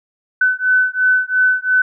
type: beating tone pair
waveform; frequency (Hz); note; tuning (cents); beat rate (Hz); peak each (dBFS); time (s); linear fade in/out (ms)
sine; 1507 / 1509.9; F#6 / F#6; +31 / +35; 2.9; -15; 0.41-1.82; 5
effects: none